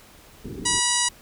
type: low-pass noise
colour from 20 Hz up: white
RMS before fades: -35 dBFS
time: 0.44-0.8 s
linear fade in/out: 10 ms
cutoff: 440 Hz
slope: 96 dB/octave
type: harmonic tone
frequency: 969 Hz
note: B5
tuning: 33 cents flat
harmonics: 1 / 2 / 3 / 4 / 5 / 6 / 7 / 8 / 9 / 10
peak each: -29 / -29 / -29 / -29 / -29 / -29 / -29 / -29 / -29 / -29 dBFS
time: 0.65-1.09 s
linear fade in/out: 10 ms
effects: pink hiss -50 dBFS RMS until 1.21 s